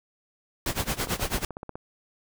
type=noise with tremolo; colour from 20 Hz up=pink; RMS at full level=-26 dBFS; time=0.66-1.45 s; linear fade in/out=2 ms; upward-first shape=sine; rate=9.1 Hz; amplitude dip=90%
type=click train; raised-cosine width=1 ms; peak=-22 dBFS; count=13; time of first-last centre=1.01-1.755 s; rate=16.1 Hz
effects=none